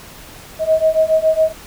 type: beating tone pair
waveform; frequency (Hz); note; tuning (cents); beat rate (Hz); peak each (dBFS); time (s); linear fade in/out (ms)
sine; 631 / 638.2; D#5 / D#5; +24 / +44; 7.2; -15 / -14; 0.59-1.53; 50
effects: pink hiss -38 dBFS RMS until 1.66 s